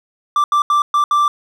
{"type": "tone bursts at uneven times", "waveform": "triangle", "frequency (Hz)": 1174.7, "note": "D6", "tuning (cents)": 0, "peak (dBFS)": -9, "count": 5, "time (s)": [[0.36, 0.44], [0.52, 0.62], [0.7, 0.82], [0.94, 1.04], [1.11, 1.28]], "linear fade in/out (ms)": 2, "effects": []}